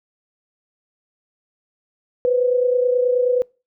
sine tone pair together, 493.9 / 523.3 Hz, B4 / C5, 0 / 0 cents, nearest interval minor second, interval 100 cents, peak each -15 / -23 dBFS, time 2.25-3.42 s, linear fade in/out 0 ms, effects noise-tail reverb RT60 0.3 s tail -26 dB re dry

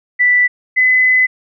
sine tone pair in turn, 1975.5 / 2018 Hz, B6 / B6, 0 / +37 cents, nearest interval unison, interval 37 cents, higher second, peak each -8 dBFS, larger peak neither, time 0.19-0.48 / 0.76-1.27 s, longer second, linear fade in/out 20 ms, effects none

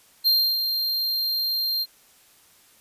square tone with ADSR envelope, 4186 Hz, C8, in tune, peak -16 dBFS, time 0.24-1.86 s, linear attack 30 ms, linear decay 300 ms, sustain -7 dB, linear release 41 ms, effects white hiss -56 dBFS RMS until 2.8 s + resampled to 32000 Hz

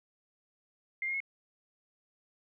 sine tone with pitch steps, 2100 / 2138 / 2177 Hz, C7 / C7 / C#7, +6 / +37 / -32 cents, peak -31 dBFS, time 1.02-1.203 s, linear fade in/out 2 ms, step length 61 ms, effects none

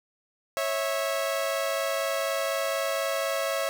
sawtooth tone pair together, 550 / 654.1 Hz, C#5 / E5, -14 / -14 cents, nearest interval minor third, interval 300 cents, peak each -25 dBFS, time 0.57-3.69 s, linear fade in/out 0 ms, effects none

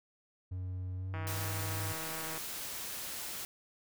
triangle tone with pitch glide, 91.9 to 99.07 Hz, F#2 to G2, -11 to +19 cents, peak -34 dBFS, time 0.51-1.93 s, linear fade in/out 10 ms, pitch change +130 cents, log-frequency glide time 0.96-1.36 s
click train, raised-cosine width 0.5 ms, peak -28 dBFS, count 199, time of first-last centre 1.14-2.377 s, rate 160 Hz
white noise, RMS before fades -41 dBFS, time 1.27-3.45 s, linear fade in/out 0 ms
effects none

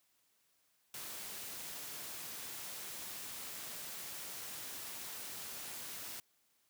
white noise with amplitude modulation, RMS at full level -44 dBFS, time 0.94-6.2 s, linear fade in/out 2 ms, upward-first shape sine, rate 267 Hz, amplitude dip 35%, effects white hiss -75 dBFS RMS until 6.69 s + high-pass 80 Hz 12 dB/octave

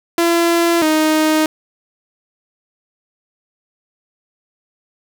sawtooth tone pair in turn, 339.1 / 311.3 Hz, E4 / D#4, +49 / +1 cents, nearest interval minor second, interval 148 cents, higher first, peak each -8 dBFS, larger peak neither, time 0.18-0.82 / 0.82-1.46 s, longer neither, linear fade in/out 2 ms, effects 7-bit

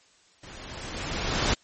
pink noise with level ramp, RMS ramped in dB -45 to -23 dBFS, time 0.43-1.54 s, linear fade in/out 5 ms, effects white hiss -60 dBFS RMS until 1.63 s + MP3 32 kbps

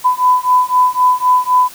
sine beating tone pair, 1000 / 1003.9 Hz, B5 / B5, +21 / +28 cents, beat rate 3.9 Hz, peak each -12 dBFS, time 0.04-1.69 s, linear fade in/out 20 ms, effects white hiss -36 dBFS RMS until 1.74 s

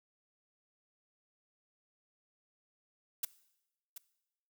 blue noise with echo, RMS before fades -33 dBFS, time 3.23-3.25 s, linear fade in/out 5 ms, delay 730 ms, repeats 1, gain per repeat -12 dB, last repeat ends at 3.98 s, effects noise-tail reverb RT60 0.9 s tail -19 dB re dry

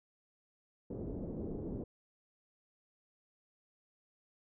white low-pass noise, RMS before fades -41 dBFS, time 0.9-1.84 s, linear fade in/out 5 ms, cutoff 420 Hz, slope 24 dB/octave, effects none

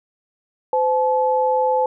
sine tone pair together, 512.2 / 862 Hz, C5 / A5, -37 / -36 cents, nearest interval major sixth, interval 901 cents, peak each -18 dBFS, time 0.73-1.86 s, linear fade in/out 2 ms, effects none

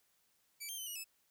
10% pulse tone with pitch steps, 2309 / 3173 / 3051 / 2904 / 2604 Hz, D7 / G7 / G7 / F#7 / E7, -30 / +20 / -48 / -33 / -22 cents, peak -34 dBFS, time 0.6-1.045 s, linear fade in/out 20 ms, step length 89 ms, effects white hiss -75 dBFS RMS until 1.3 s

